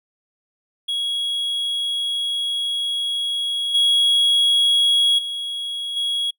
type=tone with level steps; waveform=triangle; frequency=3322 Hz; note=G#7; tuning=in tune; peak=-19 / -12 / -23 / -18 dBFS; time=0.88-6.31 s; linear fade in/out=10 ms; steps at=3.74 / 5.18 / 5.96 s; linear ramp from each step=10 ms; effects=noise-tail reverb RT60 0.1 s tail -26 dB re dry